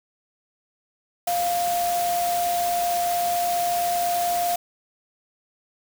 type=tone in noise; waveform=sine; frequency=700 Hz; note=F5; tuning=4 cents sharp; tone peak=-21 dBFS; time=1.27-4.56 s; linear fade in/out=5 ms; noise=white; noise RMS=-31 dBFS; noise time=1.27-4.56 s; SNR=+7 dB; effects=none